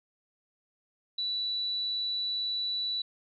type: tone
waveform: sine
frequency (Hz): 3951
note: B7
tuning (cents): 0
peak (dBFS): -29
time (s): 1.18-3.02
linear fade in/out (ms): 5
effects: none